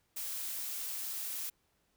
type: noise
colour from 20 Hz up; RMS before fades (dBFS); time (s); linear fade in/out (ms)
blue; -39; 0.16-1.5; 10
effects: pink hiss -75 dBFS RMS until 1.96 s